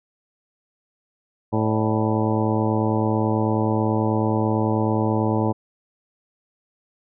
harmonic tone with a mistuned harmonic, 109.2 Hz, A2, 13 cents flat, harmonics 1 / 2 / 3 / 4 / 5 / 6 / 7 / 8 / 9, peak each -23 / -24 / -25 / -28 / -29 / -33 / -31 / -30 / -32 dBFS, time 1.52-5.53 s, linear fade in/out 20 ms, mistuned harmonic 6, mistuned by -87 cents, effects none

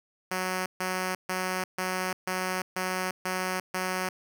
5% pulse tone bursts, 185 Hz, F#3, in tune, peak -17 dBFS, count 8, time 0.31-4.09 s, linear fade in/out 5 ms, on 350 ms, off 140 ms, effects none

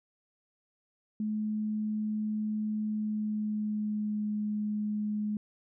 sine tone with pitch glide, 213.8 to 210.5 Hz, A3 to G#3, -49 to +24 cents, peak -29 dBFS, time 1.2-5.37 s, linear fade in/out 2 ms, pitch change -27 cents, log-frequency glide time 2.87-4.29 s, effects none

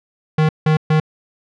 square tone bursts at uneven times, 155.56 Hz, D#3, in tune, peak -12 dBFS, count 3, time 0.38-0.49 / 0.66-0.77 / 0.9-1 s, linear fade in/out 5 ms, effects low-pass 3000 Hz 12 dB/octave

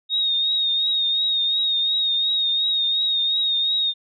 sine tone with vibrato, 3729 Hz, A#7, in tune, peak -18 dBFS, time 0.09-3.94 s, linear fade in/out 50 ms, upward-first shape triangle, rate 2.8 Hz, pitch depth 49 cents each way, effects none

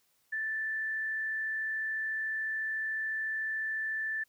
sine tone with frequency modulation, 1760 Hz, A6, in tune, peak -31 dBFS, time 0.32-4.24 s, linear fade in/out 10 ms, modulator 46.1 Hz, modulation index 0.34, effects white hiss -72 dBFS RMS until 4.28 s

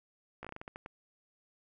slowing click train, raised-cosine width 0.5 ms, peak -28 dBFS, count 10, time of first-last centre 0.43-0.861 s, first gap 16 ms, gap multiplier 1.26, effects none

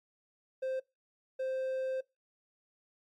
triangle tone bursts at uneven times, 523.3 Hz, C5, in tune, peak -30 dBFS, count 2, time 0.62-0.8 / 1.39-2.01 s, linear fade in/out 10 ms, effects noise-tail reverb RT60 0.2 s tail -21 dB re dry + MP3 64 kbps

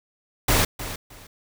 pink noise with echo, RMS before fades -19 dBFS, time 0.48-0.65 s, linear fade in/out 5 ms, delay 310 ms, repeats 2, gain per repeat -13 dB, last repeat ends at 1.27 s, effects none

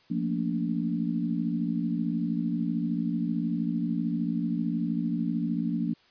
sine chord, Bb major seventh, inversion second, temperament equal with one note detuned, 174.61 / 220 / 233.1 / 288.5 Hz, F3 / A3 / Bb3 / D4, 0 / 0 / 0 / -31 cents, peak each -30 / -35 / -30 / -32 dBFS, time 0.1-5.94 s, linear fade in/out 10 ms, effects white hiss -61 dBFS RMS until 6.1 s + resampled to 11025 Hz

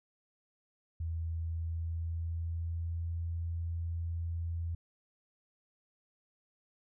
sine tone with pitch glide, 82.2 to 83.98 Hz, E2 to E2, -4 to +33 cents, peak -33 dBFS, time 1-4.75 s, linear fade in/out 5 ms, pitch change +37 cents, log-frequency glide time 1.35-3.12 s, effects none

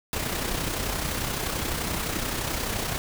pink noise with amplitude modulation, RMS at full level -27 dBFS, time 0.13-2.98 s, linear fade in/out 0 ms, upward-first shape sine, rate 31.6 Hz, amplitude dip 45%, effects none

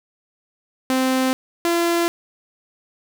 sawtooth tone pair in turn, 260 / 340.9 Hz, C4 / F4, -11 / -42 cents, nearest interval perfect fourth, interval 469 cents, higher second, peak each -13 dBFS, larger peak neither, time 0.9-1.33 / 1.65-2.08 s, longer neither, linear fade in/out 0 ms, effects none

